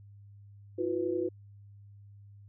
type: chord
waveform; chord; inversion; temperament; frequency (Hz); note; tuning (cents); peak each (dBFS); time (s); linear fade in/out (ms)
sine; E suspended second; none; equal with one note detuned; 329.6 / 361.1 / 493.9; E4 / F#4 / B4; 0 / -42 / 0; -34 / -31 / -35; 0.78-1.29; 10
effects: added 101 Hz sine -50 dBFS peak until 2.48 s